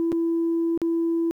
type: tone with dropouts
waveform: sine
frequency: 333.1 Hz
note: E4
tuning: 18 cents sharp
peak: -19 dBFS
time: 0-1.31 s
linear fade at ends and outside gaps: 0 ms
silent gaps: 0.119-0.126 / 0.776-0.817 s
effects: tanh soft clip ceiling -17 dBFS + 10-bit